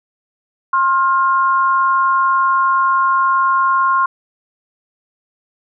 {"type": "tone pair together", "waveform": "sine", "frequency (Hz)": [1064.5, 1405], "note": ["C6", "F6"], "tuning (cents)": [30, 10], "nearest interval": "perfect fourth", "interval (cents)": 480, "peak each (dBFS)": [-12, -18], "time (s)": [0.73, 4.06], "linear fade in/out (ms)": 5, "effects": []}